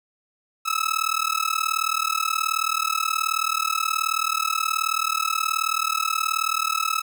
sawtooth tone with amplitude modulation, 1298 Hz, E6, 27 cents flat, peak -14 dBFS, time 0.65-7.02 s, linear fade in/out 20 ms, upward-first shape sine, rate 38.7 Hz, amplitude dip 95%, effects none

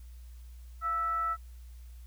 sine tone with frequency modulation, 1318.5 Hz, E6, in tune, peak -28 dBFS, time 0.81-1.37 s, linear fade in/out 50 ms, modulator 629 Hz, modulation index 0.27, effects added 60 Hz sine -45 dBFS peak until 2.06 s + white hiss -65 dBFS RMS until 2.06 s

